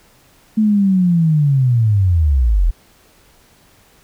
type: linear sweep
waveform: sine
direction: down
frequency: 220 to 37.72 Hz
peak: -10 dBFS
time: 0.57-2.71 s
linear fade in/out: 10 ms
effects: pink hiss -51 dBFS RMS until 4.03 s